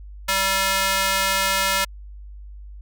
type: tone with high-pass filter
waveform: square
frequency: 193.4 Hz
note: G3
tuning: 23 cents flat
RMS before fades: -21 dBFS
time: 0.28-1.85 s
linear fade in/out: 10 ms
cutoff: 1200 Hz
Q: 0.71
effects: added 50 Hz sine -36 dBFS peak until 2.81 s